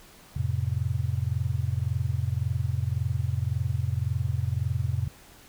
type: chord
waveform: sine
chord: F major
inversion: none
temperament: just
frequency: 87.31 / 109.13 / 130.96 Hz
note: F2 / A2 / C3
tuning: 0 / -14 / +2 cents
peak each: -29 dBFS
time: 0.36-5.08 s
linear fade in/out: 5 ms
effects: pink hiss -52 dBFS RMS until 5.48 s